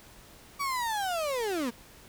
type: linear sweep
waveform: 35% pulse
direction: down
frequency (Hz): 1150 to 220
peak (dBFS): -27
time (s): 0.59-1.71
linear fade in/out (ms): 20
effects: pink hiss -53 dBFS RMS until 2.08 s